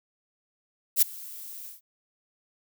violet noise with ADSR envelope, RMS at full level -17 dBFS, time 0.96-1.81 s, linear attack 60 ms, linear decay 10 ms, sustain -24 dB, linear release 140 ms, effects none

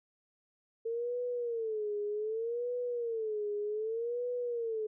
sine tone with vibrato, 450.8 Hz, A4, 42 cents sharp, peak -32 dBFS, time 0.85-4.87 s, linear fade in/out 10 ms, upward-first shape sine, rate 0.65 Hz, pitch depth 150 cents each way, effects none

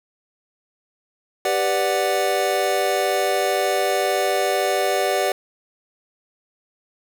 square chord, G major seventh, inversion none, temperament equal, 392 / 493.9 / 587.3 / 740 Hz, G4 / B4 / D5 / F#5, 0 / 0 / 0 / 0 cents, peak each -25 / -27 / -24 / -24 dBFS, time 1.45-5.32 s, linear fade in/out 2 ms, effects none

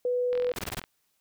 sine tone, 493.9 Hz, B4, in tune, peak -24 dBFS, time 0.05-0.52 s, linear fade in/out 2 ms
click train, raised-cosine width 0.3 ms, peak -24 dBFS, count 23, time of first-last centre 0.33-0.839 s, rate 43.2 Hz
pink noise bursts, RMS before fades -33 dBFS, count 5, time 0.56-0.797 s, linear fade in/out 5 ms, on 29 ms, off 23 ms
effects white hiss -73 dBFS RMS until 1.2 s

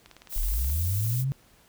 click train, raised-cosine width 0.2 ms, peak -29 dBFS, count 13, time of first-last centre 0.06-0.698 s, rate 18.8 Hz
violet noise, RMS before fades -34 dBFS, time 0.29-1.25 s, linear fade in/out 50 ms
sine linear sweep, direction up, 32.7 to 140 Hz, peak -24 dBFS, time 0.36-1.32 s, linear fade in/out 0 ms
effects pink hiss -59 dBFS RMS until 1.68 s

